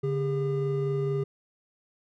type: tone pair together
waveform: triangle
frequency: 142.5 / 403.1 Hz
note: C#3 / G4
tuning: +48 / +48 cents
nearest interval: octave + tritone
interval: 1800 cents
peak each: -26 dBFS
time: 0.03-1.24 s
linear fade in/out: 10 ms
effects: none